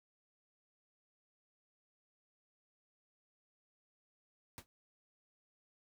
pink noise with exponential decay, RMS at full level -44 dBFS, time 4.58-4.66 s, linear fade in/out 0 ms, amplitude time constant 17 ms, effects none

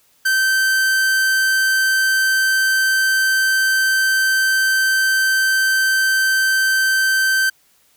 45% pulse tone, 1551 Hz, G6, 19 cents flat, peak -14 dBFS, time 0.25-7.5 s, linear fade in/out 10 ms, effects white hiss -57 dBFS RMS until 7.96 s

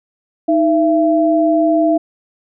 sine tone pair together, 313.8 / 671.5 Hz, D#4 / E5, +15 / +32 cents, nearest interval octave + minor second, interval 1317 cents, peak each -13 dBFS, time 0.48-1.98 s, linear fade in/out 10 ms, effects none

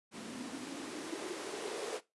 blue noise with band-pass filter sweep, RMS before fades -42 dBFS, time 0.11-2.01 s, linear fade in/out 50 ms, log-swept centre 220 to 460 Hz, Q 5.2, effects noise-tail reverb RT60 0.2 s tail -17 dB re dry + resampled to 24000 Hz

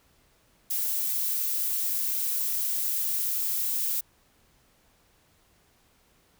violet noise, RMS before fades -28 dBFS, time 0.7-4.01 s, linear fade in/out 10 ms, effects pink hiss -64 dBFS RMS until 6.39 s

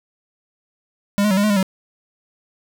square tone with pitch steps, 202 / 210.4 / 189.1 / 203.3 / 212.7 / 202.7 / 189.5 Hz, G#3 / G#3 / F#3 / G#3 / G#3 / G#3 / F#3, -48 / +23 / +38 / -37 / +42 / -42 / +42 cents, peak -15 dBFS, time 1.18-1.628 s, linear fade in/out 0 ms, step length 64 ms, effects none

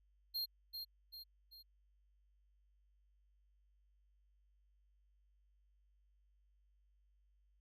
square tone with echo, 4213 Hz, C8, 11 cents sharp, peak -38 dBFS, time 0.34-0.46 s, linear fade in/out 20 ms, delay 390 ms, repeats 3, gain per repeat -6 dB, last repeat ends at 1.63 s, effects added 50 Hz sine -70 dBFS peak until 7.6 s

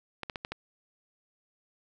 clicks, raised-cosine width 0.3 ms, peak -19 dBFS, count 5, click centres 0.233 / 0.298 / 0.358 / 0.449 / 0.52 s, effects none

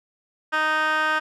15% pulse tone with band-pass filter, 310.4 Hz, D#4, 4 cents flat, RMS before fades -22 dBFS, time 0.52-1.2 s, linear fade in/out 20 ms, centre 1700 Hz, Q 4.2, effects none

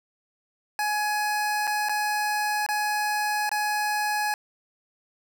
25% pulse tone with dropouts, 840 Hz, G#5, 19 cents sharp, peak -20 dBFS, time 0.79-4.34 s, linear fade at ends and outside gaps 1 ms, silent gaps 1.671-1.675 / 1.887-1.894 / 2.664-2.688 / 3.493-3.515 s, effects none

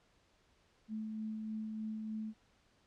sine tone with tremolo, 217.5 Hz, A3, 20 cents flat, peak -37 dBFS, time 0.88-2.34 s, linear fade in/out 50 ms, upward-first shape sine, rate 3.3 Hz, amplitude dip 25%, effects pink hiss -71 dBFS RMS until 2.86 s + low-pass 6000 Hz 12 dB/octave

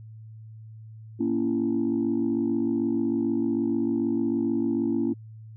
sine chord, A# diminished, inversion none, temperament just, 233.1 / 279.7 / 335.6 Hz, A#3 / C#4 / E4, 0 / +16 / +31 cents, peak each -26 dBFS, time 1.19-5.14 s, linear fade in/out 20 ms, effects tanh soft clip ceiling -16 dBFS + added 110 Hz sine -41 dBFS peak until 5.56 s

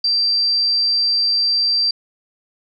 sine tone, 4699 Hz, D8, in tune, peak -14 dBFS, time 0.04-1.91 s, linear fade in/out 5 ms, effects none

